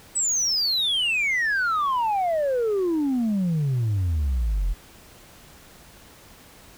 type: exponential sweep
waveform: sine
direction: down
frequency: 8100 to 40.56 Hz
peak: -18 dBFS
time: 0.15-4.74 s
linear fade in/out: 20 ms
effects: tanh soft clip ceiling -19 dBFS + pink hiss -49 dBFS RMS until 6.77 s